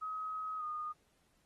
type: tone with pitch glide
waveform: sine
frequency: 1269 to 1227.9 Hz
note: D#6 to D#6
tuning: +34 to -23 cents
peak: -37 dBFS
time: 0.01-0.93 s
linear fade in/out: 20 ms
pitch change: -57 cents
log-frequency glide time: 0.58-0.63 s
effects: pink hiss -74 dBFS RMS until 1.45 s + AAC 32 kbps